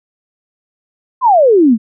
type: exponential sweep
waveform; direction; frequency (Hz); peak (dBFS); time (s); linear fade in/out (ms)
sine; down; 1077 to 206.7; -5; 1.21-1.78; 50
effects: none